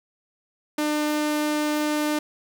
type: tone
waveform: sawtooth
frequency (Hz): 300.5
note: D4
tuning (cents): +40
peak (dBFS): -18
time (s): 0.78-2.19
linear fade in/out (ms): 5
effects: none